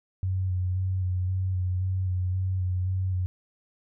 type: tone with vibrato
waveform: sine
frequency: 92.5 Hz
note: F#2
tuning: in tune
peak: -24 dBFS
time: 0.23-3.26 s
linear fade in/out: 0 ms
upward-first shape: square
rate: 1.9 Hz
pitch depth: 22 cents each way
effects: none